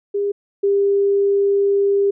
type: tone pair in turn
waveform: sine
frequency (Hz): 404.3 / 399.4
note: G#4 / G4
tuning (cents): -46 / +32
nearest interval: unison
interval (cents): 22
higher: first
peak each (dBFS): -17 / -13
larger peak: second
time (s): 0.14-0.32 / 0.63-2.11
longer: second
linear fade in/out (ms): 10
effects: none